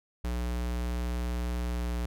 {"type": "tone with pitch glide", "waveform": "square", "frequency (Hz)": [60.2, 59.72], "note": ["B1", "A#1"], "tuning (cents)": [-44, 43], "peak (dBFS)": -30, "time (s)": [0.24, 2.06], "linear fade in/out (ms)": 5, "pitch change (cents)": -13, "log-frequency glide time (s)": [1.57, 1.89], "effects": []}